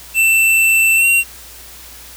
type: tone with pitch glide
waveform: square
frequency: 2673 to 2747 Hz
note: E7 to F7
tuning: +23 to -29 cents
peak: -10 dBFS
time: 0.14-1.24 s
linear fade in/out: 50 ms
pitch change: +48 cents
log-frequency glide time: 0.96-1.06 s
effects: added 60 Hz sine -43 dBFS peak until 2.16 s + white hiss -37 dBFS RMS until 2.16 s